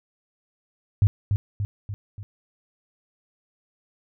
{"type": "tone with echo", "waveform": "sine", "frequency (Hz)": 101.7, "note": "G#2", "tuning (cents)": -36, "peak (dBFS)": -13, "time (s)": [1.02, 1.07], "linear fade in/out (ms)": 0, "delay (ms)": 290, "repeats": 4, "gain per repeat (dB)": -5, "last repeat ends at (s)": 2.23, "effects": []}